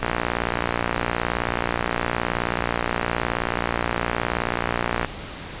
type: click train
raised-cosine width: 0.5 ms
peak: -6 dBFS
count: 297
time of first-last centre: 0.03-5.047 s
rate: 59 Hz
effects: pink hiss -35 dBFS RMS until 5.6 s + resampled to 8000 Hz